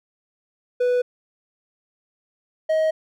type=tone pair in turn; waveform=triangle; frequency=493.9 / 631.9 Hz; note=B4 / D#5; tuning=0 / +27 cents; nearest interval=major third; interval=427 cents; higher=second; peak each=-15 dBFS; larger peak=neither; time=0.8-1.02 / 2.69-2.91 s; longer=neither; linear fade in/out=10 ms; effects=none